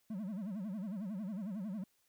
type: tone with vibrato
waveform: triangle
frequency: 200.9 Hz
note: G3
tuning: 43 cents sharp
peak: -36 dBFS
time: 0.1-1.84 s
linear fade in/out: 5 ms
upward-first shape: sine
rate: 11 Hz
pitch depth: 200 cents each way
effects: white hiss -75 dBFS RMS until 2.08 s